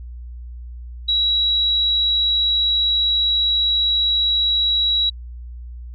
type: tone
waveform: sine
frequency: 3885 Hz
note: B7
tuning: 29 cents flat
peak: -15 dBFS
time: 1.08-5.1 s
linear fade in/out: 10 ms
effects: added 60 Hz sine -31 dBFS peak until 5.94 s